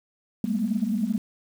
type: tone cluster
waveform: sine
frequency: 195.5 / 210.7 / 220.8 / 238.9 Hz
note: G3 / G#3 / A3 / A#3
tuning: -4 / +25 / +6 / +43 cents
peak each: -28 dBFS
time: 0.44-1.18 s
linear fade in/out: 2 ms
effects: tanh soft clip ceiling -13 dBFS + 8-bit